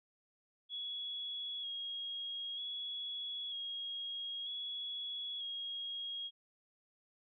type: tone with vibrato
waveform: sine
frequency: 3322 Hz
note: G#7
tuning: in tune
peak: -39 dBFS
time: 0.69-6.31 s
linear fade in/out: 50 ms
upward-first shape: square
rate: 0.53 Hz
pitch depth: 23 cents each way
effects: none